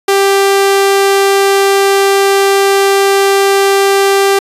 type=tone; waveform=sawtooth; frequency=393.9 Hz; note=G4; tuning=8 cents sharp; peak=-3 dBFS; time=0.08-4.39 s; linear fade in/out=5 ms; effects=resampled to 32000 Hz